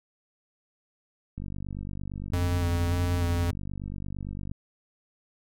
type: click train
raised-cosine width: 5 ms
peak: -24 dBFS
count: 154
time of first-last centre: 1.38-4.515 s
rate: 48.8 Hz
type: tone with vibrato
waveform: square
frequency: 87.31 Hz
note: F2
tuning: in tune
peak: -25 dBFS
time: 2.33-3.51 s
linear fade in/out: 5 ms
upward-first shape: square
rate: 1.7 Hz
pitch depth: 19 cents each way
effects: none